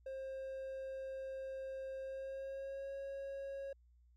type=tone with pitch glide; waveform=triangle; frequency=532 to 548.5 Hz; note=C5 to C#5; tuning=+29 to -18 cents; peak=-40 dBFS; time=0.06-3.73 s; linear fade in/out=5 ms; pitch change=+53 cents; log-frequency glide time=2.01-2.93 s; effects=added 60 Hz sine -64 dBFS peak until 4.16 s